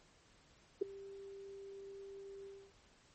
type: tone with ADSR envelope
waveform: sine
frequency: 393.7 Hz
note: G4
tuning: 8 cents sharp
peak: -27 dBFS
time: 0.81-2.73 s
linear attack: 12 ms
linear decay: 7 ms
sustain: -21 dB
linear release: 260 ms
effects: pink hiss -67 dBFS RMS until 3.14 s + MP3 32 kbps